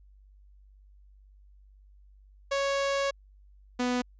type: tone pair in turn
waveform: sawtooth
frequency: 554.4 / 247.7 Hz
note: C#5 / B3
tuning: 0 / +5 cents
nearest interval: octave + major second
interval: 1395 cents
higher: first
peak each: -22 dBFS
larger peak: neither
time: 2.51-3.11 / 3.79-4.02 s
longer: first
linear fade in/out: 10 ms
effects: added 49 Hz sine -53 dBFS peak until 4.19 s + resampled to 16000 Hz